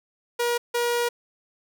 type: tone pair in turn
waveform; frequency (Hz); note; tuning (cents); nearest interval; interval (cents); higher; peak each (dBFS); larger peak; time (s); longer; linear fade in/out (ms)
sawtooth; 477.9 / 477.9; A#4 / A#4; +43 / +43; unison; 0; neither; -18; neither; 0.39-0.58 / 0.74-1.09; second; 10
effects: none